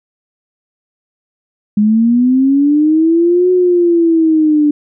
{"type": "linear two-way sweep", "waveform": "sine", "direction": "up then down", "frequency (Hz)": [205.4, 366.7, 293], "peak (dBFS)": -7, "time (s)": [1.77, 4.71], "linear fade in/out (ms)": 5, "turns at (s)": 3.51, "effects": []}